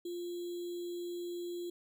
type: tone with sample-and-hold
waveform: sine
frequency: 349.2 Hz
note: F4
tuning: in tune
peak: -37 dBFS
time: 0.05-1.7 s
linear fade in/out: 5 ms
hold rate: 3675 Hz
effects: none